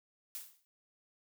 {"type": "noise with exponential decay", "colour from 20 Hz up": "blue", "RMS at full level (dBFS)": -40, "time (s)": [0.35, 0.65], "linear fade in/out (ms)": 0, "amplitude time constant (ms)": 64, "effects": []}